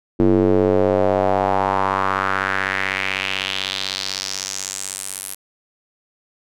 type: tone with band-pass filter sweep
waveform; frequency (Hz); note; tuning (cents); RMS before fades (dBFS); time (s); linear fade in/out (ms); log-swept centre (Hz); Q
square; 48.01; G1; -35; -20; 0.19-5.35; 10; 320 to 11000; 2.9
effects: none